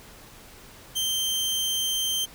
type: tone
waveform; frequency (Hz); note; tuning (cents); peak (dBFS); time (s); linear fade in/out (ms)
sawtooth; 3136; G7; 0; -21; 0.95-2.26; 20
effects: pink hiss -48 dBFS RMS until 2.34 s